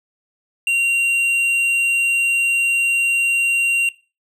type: tone with tanh clipping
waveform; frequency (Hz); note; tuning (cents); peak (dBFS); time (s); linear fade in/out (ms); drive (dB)
triangle; 2760; F7; -21; -16; 0.67-3.89; 2; 11
effects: noise-tail reverb RT60 0.3 s tail -18 dB re dry